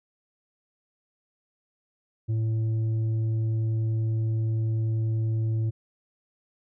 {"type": "tone with tanh clipping", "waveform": "sine", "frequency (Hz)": 111.2, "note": "A2", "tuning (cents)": 19, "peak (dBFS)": -24, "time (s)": [2.28, 5.71], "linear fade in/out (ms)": 20, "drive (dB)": 5, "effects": []}